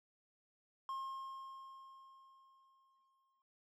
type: tone with exponential decay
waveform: triangle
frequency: 1070 Hz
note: C6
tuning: 38 cents sharp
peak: -37 dBFS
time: 0.89-3.42 s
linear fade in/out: 1 ms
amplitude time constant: 550 ms
effects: none